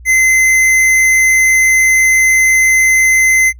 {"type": "tone with hard clipping", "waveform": "sine", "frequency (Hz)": 2058, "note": "C7", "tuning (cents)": -29, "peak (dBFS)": -8, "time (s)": [0.05, 3.53], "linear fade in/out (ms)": 50, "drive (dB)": 15, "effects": ["noise-tail reverb RT60 0.1 s tail -25 dB re dry", "added 60 Hz sine -32 dBFS peak until 3.59 s"]}